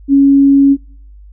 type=tone; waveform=sine; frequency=277.2 Hz; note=C#4; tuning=in tune; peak=-4 dBFS; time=0.08-0.77 s; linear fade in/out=50 ms; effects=noise-tail reverb RT60 0.5 s tail -24 dB re dry + added 50 Hz sine -34 dBFS peak until 1.32 s